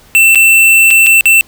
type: tone with dropouts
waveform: square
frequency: 2680 Hz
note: E7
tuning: 28 cents sharp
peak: -4 dBFS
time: 0.15-1.41 s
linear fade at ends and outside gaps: 0 ms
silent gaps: 0.348-0.356 / 0.905-0.91 / 1.063-1.068 / 1.209-1.256 s
effects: pink hiss -43 dBFS RMS until 1.47 s